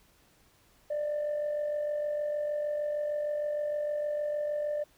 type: tone with amplitude modulation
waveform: sine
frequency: 594 Hz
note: D5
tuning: 20 cents sharp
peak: -25 dBFS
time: 0.9-4.84 s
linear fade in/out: 10 ms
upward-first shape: sine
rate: 46.5 Hz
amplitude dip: 50%
effects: tanh soft clip ceiling -26 dBFS + pink hiss -64 dBFS RMS until 4.97 s